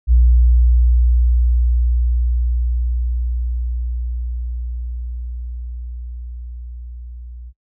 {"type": "tone with level ramp", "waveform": "sine", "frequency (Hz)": 60.1, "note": "B1", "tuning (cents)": -46, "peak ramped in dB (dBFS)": [-6, -31], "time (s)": [0.07, 7.53], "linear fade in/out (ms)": 50, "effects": ["noise-tail reverb RT60 0.1 s tail -23 dB re dry", "tanh soft clip ceiling -4 dBFS"]}